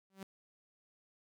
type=tone with exponential growth; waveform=sawtooth; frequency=192.9 Hz; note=G3; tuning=28 cents flat; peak=-37 dBFS; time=0.1-0.23 s; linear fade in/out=2 ms; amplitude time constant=28 ms; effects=none